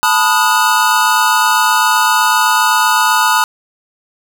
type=chord; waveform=square; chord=B dominant seventh; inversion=third; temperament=equal with one note detuned; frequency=880 / 987.8 / 1244.5 / 1452 Hz; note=A5 / B5 / D#6 / F#6; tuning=0 / 0 / 0 / -33 cents; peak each=-16 dBFS; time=0.03-3.44 s; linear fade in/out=0 ms; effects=none